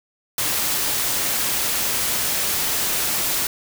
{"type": "noise", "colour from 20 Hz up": "white", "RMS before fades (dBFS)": -22, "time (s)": [0.38, 3.47], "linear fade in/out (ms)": 2, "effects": []}